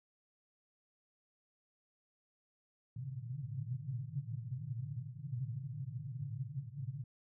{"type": "band-pass noise", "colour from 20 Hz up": "pink", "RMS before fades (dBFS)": -42, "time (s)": [2.96, 7.04], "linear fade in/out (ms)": 5, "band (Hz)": [110, 150], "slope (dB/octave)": 96, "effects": []}